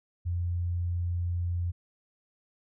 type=tone; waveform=sine; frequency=87.31 Hz; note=F2; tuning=in tune; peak=-27 dBFS; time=0.25-1.72 s; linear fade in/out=20 ms; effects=none